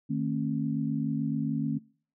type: tone cluster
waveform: sine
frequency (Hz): 154.4 / 223.5 / 270.5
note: D#3 / A3 / C#4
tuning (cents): -13 / +27 / -42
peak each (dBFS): -31 / -31 / -31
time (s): 0.09-1.79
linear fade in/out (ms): 20
effects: noise-tail reverb RT60 0.5 s tail -25 dB re dry